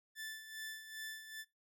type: tone with tremolo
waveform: sawtooth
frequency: 1757 Hz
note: A6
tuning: 3 cents flat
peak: -39 dBFS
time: 0.15-1.45 s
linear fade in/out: 50 ms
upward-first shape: sine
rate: 2.5 Hz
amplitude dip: 65%
effects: noise-tail reverb RT60 0.2 s tail -21 dB re dry